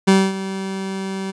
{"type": "tone with ADSR envelope", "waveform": "30% pulse", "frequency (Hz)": 192.5, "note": "G3", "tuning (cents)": -31, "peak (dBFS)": -6, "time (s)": [0.07, 1.32], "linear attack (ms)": 14, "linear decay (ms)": 240, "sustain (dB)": -15, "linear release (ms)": 21, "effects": ["resampled to 22050 Hz"]}